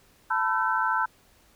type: tone cluster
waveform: sine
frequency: 885 / 998 / 1340 / 1531 Hz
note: A5 / B5 / E6 / G6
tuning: +10 / +18 / +28 / -41 cents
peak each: -28 dBFS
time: 0.3-1.06 s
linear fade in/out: 10 ms
effects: pink hiss -60 dBFS RMS until 1.55 s